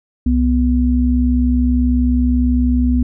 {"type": "tone pair together", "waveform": "sine", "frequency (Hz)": [65.41, 247], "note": ["C2", "B3"], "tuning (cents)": [0, 0], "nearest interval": "octave + major seventh", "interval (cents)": 2300, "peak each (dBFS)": -14, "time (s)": [0.26, 3.03], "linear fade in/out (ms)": 5, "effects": []}